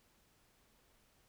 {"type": "silence", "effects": ["pink hiss -71 dBFS RMS until 1.28 s"]}